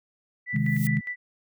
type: tone with tremolo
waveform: sine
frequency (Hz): 1975.5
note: B6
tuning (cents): 0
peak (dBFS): -28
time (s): 0.46-1.16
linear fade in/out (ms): 50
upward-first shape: square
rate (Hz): 4.9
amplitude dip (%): 70
type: chord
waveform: sine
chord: Ab major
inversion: first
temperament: equal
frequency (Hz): 130.81 / 155.56 / 207.7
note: C3 / Eb3 / Ab3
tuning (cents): 0 / 0 / 0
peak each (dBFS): -26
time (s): 0.53-1.01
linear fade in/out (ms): 20
type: noise with exponential growth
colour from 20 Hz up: violet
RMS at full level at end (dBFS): -31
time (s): 0.56-0.87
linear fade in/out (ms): 2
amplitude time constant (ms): 66
effects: none